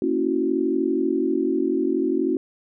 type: chord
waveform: sine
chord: F# dominant seventh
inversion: first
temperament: equal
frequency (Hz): 233.1 / 277.2 / 329.6 / 370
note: A#3 / C#4 / E4 / F#4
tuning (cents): 0 / 0 / 0 / 0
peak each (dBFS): -29 / -24 / -24 / -24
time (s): 0.02-2.37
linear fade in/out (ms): 2
effects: none